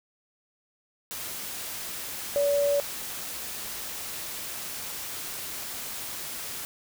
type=tone in noise; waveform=sine; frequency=571 Hz; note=D5; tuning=49 cents flat; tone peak=-21 dBFS; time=2.36-2.8 s; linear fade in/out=0 ms; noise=white; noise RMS=-36 dBFS; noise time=1.11-6.65 s; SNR=+12 dB; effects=none